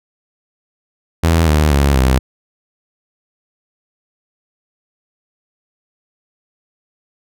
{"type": "tone with pitch steps", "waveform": "sawtooth", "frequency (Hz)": [82.5, 76.09, 70.18, 64.73], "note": ["E2", "D#2", "C#2", "C2"], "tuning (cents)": [2, -38, 22, -18], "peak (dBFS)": -6, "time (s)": [1.23, 2.19], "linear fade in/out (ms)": 10, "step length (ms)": 240, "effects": []}